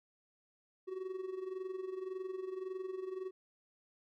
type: tone with amplitude modulation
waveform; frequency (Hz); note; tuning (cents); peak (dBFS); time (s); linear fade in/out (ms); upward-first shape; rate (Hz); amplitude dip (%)
triangle; 375.3; F#4; +25; -34; 0.87-3.31; 20; sine; 21.8; 70
effects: none